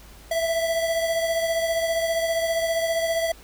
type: beating tone pair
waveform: square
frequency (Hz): 659.3 / 674.3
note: E5 / E5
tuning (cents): 0 / +39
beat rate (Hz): 15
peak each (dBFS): -23 / -31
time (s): 0.31-3.32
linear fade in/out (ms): 5
effects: added 53 Hz sine -48 dBFS peak until 3.43 s + pink hiss -49 dBFS RMS until 3.43 s